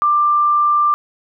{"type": "tone", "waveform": "sine", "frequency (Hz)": 1185, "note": "D6", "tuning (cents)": 15, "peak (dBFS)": -11, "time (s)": [0.02, 0.94], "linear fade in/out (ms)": 0, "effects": []}